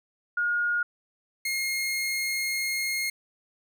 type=tone pair in turn; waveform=sine / sawtooth; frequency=1431 / 2144 Hz; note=F6 / C7; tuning=+42 / +42 cents; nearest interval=perfect fifth; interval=700 cents; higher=second; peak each=-23 dBFS; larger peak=neither; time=0.37-0.83 / 1.45-3.1 s; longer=second; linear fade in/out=5 ms; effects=none